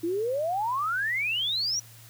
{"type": "exponential sweep", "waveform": "sine", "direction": "up", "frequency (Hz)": [322.2, 5940], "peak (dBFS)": -25, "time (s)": [0.03, 1.8], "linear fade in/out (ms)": 10, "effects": ["added 114 Hz sine -50 dBFS peak until 2.09 s", "white hiss -52 dBFS RMS until 2.09 s"]}